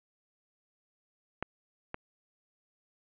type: clicks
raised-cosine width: 0.5 ms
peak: -17 / -21 dBFS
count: 2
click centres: 1.426 / 1.944 s
effects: resampled to 8000 Hz + 8-bit